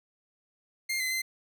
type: tone with pitch steps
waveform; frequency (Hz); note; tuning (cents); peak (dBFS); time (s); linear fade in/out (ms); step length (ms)
sawtooth; 2113 / 2044 / 2069; C7 / C7 / C7; +16 / -41 / -20; -25; 0.89-1.22; 10; 110
effects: none